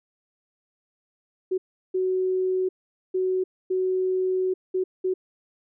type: tone bursts at uneven times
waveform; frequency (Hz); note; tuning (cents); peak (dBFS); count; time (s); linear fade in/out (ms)
sine; 372.4; F#4; +11; -21; 6; 1.51-1.58 / 1.94-2.69 / 3.14-3.44 / 3.7-4.54 / 4.74-4.84 / 5.04-5.14; 10
effects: none